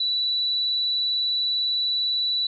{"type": "tone with vibrato", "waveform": "sine", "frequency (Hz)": 3951, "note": "B7", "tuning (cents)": 0, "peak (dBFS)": -21, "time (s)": [0, 2.47], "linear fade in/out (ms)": 5, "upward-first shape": "sine", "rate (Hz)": 20, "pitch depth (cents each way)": 15, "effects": []}